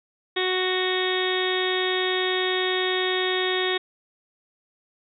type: harmonic tone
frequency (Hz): 370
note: F#4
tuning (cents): 0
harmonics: 1 / 2 / 3 / 4 / 5 / 6 / 7 / 8 / 9 / 10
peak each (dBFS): -25 / -33 / -34 / -38 / -29 / -33 / -39 / -40 / -31 / -30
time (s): 0.36-3.78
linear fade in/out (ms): 10
effects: none